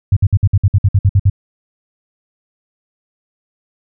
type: tone bursts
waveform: sine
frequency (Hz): 98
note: G2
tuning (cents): 0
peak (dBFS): -6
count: 12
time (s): 0.12-1.299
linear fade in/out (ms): 5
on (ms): 46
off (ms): 57
effects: none